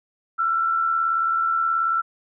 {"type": "tone pair together", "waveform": "sine", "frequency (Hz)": [1340, 1418.6], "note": ["E6", "F6"], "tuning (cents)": [28, 27], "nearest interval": "minor second", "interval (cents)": 99, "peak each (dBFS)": [-19, -29], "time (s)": [0.38, 2.02], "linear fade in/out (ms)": 20, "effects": []}